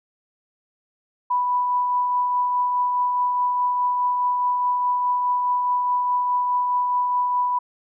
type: tone with tremolo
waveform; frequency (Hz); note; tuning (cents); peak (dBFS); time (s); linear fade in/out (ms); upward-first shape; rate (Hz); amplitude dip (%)
sine; 987.8; B5; 0; -17; 1.3-7.59; 10; triangle; 4.8; 30
effects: none